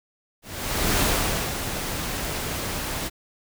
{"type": "noise with ADSR envelope", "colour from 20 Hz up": "pink", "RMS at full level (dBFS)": -21, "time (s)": [0.42, 3.1], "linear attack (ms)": 570, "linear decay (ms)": 530, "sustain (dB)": -8, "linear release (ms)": 32, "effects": []}